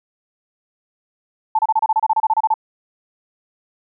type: tone bursts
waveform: sine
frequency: 878 Hz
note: A5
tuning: 4 cents flat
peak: -12 dBFS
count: 15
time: 1.55-2.541 s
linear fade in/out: 5 ms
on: 39 ms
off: 29 ms
effects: none